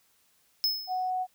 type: tone with exponential decay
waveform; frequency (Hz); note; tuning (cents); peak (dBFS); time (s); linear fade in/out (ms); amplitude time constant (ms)
square; 5190; E8; -28; -22; 0.64-1.1; 0; 100
type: tone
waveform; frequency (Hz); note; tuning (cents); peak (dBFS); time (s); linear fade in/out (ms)
sine; 740; F#5; 0; -27; 0.87-1.27; 50
effects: white hiss -67 dBFS RMS until 1.34 s